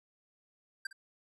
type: tone with echo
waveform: square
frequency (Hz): 1579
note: G6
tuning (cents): +12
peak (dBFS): -35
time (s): 0.85-0.87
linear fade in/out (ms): 5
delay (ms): 59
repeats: 1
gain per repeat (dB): -15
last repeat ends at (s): 0.929
effects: resampled to 24000 Hz